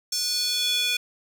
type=tone with high-pass filter sweep; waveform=square; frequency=488.8 Hz; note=B4; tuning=18 cents flat; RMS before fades=-25 dBFS; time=0.12-0.97 s; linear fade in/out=5 ms; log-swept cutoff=5400 to 2800 Hz; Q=4; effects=none